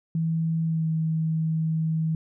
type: tone with pitch glide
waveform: sine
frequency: 162.8 to 160 Hz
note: E3 to D#3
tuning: -21 to +49 cents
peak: -22 dBFS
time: 0.15-2.15 s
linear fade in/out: 2 ms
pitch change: -30 cents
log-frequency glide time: 0.65-0.87 s
effects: none